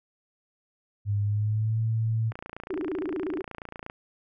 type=tone with pitch glide; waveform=sine; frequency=102.2 to 112.1 Hz; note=G#2 to A2; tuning=-27 to +33 cents; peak=-23 dBFS; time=1.05-2.33 s; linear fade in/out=50 ms; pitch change=+160 cents; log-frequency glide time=1.22-1.8 s
type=click train; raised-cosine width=0.5 ms; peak=-23 dBFS; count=46; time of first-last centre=2.32-3.899 s; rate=28.5 Hz
type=tone with vibrato; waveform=sine; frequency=340 Hz; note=F4; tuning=46 cents flat; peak=-28 dBFS; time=2.7-3.42 s; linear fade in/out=5 ms; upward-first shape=square; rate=16 Hz; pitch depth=190 cents each way
effects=none